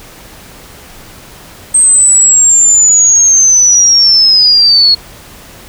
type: linear sweep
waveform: sine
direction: down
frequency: 8372 to 4311 Hz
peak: -3 dBFS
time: 1.74-4.95 s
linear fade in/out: 10 ms
effects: pink hiss -34 dBFS RMS until 5.68 s